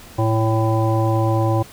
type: harmonic tone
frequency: 111.3 Hz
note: A2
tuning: 20 cents sharp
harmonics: 1 / 3 / 5 / 7 / 9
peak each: -17 / -22 / -24 / -25 / -27 dBFS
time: 0.18-1.63 s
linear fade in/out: 10 ms
effects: pink hiss -42 dBFS RMS until 1.72 s